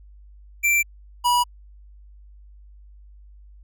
square tone pair in turn, 2349 / 972.6 Hz, D7 / B5, 0 / -27 cents, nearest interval octave + minor third, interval 1527 cents, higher first, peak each -17 / -17 dBFS, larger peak neither, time 0.63-0.83 / 1.24-1.44 s, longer neither, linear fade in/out 20 ms, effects added 50 Hz sine -44 dBFS peak until 3.63 s

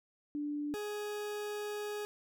sine / 40% pulse tone pair in turn, 293.7 / 416.9 Hz, D4 / G#4, 0 / +7 cents, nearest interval tritone, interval 607 cents, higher second, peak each -34 / -36 dBFS, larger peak first, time 0.35-0.74 / 0.74-2.05 s, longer second, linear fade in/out 0 ms, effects none

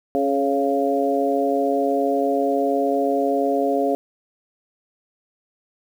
harmonic tone with a mistuned harmonic, 138.59 Hz, C#3, in tune, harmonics 2 / 3 / 4 / 5, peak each -23 / -23 / -23 / -23 dBFS, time 0.15-3.95 s, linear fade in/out 0 ms, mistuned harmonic 3, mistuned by +24 cents, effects 8-bit

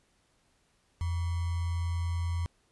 sine tone with sample-and-hold, 85.3 Hz, F2, 40 cents flat, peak -28 dBFS, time 1.01-2.46 s, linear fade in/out 0 ms, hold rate 1050 Hz, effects pink hiss -70 dBFS RMS until 2.71 s + resampled to 24000 Hz

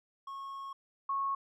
triangle / sine tone pair in turn, 1094 / 1098.2 Hz, C#6 / C#6, -23 / -17 cents, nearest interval unison, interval 6 cents, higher second, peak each -38 / -30 dBFS, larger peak second, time 0.27-0.73 / 1.09-1.35 s, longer first, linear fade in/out 5 ms, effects none

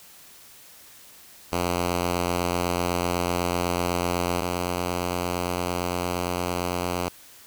5% pulse tone pair in turn, 88 / 88.77 Hz, F2 / F2, +14 / +29 cents, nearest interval unison, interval 15 cents, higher second, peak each -12 / -14 dBFS, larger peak first, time 1.52-4.41 / 4.41-7.09 s, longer first, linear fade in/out 5 ms, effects white hiss -49 dBFS RMS until 7.46 s

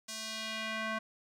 square tone with band-pass filter sweep, 220 Hz, A3, in tune, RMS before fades -38 dBFS, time 0.08-0.99 s, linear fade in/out 10 ms, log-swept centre 6600 to 1400 Hz, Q 1.2, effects none

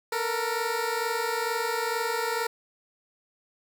15% pulse tone pair together, 450 / 472.2 Hz, A4 / A#4, +39 / +22 cents, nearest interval minor second, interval 83 cents, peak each -23 dBFS, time 0.12-2.47 s, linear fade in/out 5 ms, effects none

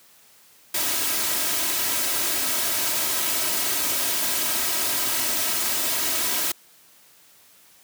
white noise with comb filter, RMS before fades -24 dBFS, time 0.74-6.52 s, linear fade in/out 5 ms, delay 3.1 ms, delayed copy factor +0.6, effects white hiss -54 dBFS RMS until 7.83 s + high-pass 100 Hz 12 dB/octave

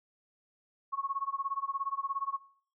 sine tone with tremolo, 1100 Hz, C#6, 14 cents flat, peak -28 dBFS, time 0.92-2.38 s, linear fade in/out 20 ms, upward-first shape sine, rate 17 Hz, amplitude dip 100%, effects noise-tail reverb RT60 0.5 s tail -17 dB re dry

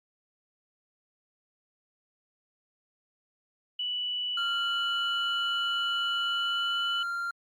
sine tone with pitch glide, 2960 to 2981 Hz, F#7 to F#7, 0 to +12 cents, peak -29 dBFS, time 3.79-7.03 s, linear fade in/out 5 ms, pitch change +12 cents, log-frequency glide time 6.24-6.83 s
triangle tone, 1388 Hz, F6, 11 cents flat, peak -28 dBFS, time 4.37-7.31 s, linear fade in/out 5 ms
effects Opus 48 kbps

